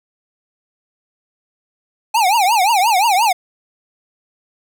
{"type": "tone with vibrato", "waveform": "square", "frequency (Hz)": 827, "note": "G#5", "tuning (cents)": -8, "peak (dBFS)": -12, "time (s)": [2.14, 3.33], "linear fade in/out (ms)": 10, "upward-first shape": "triangle", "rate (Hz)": 5.7, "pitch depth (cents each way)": 280, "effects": []}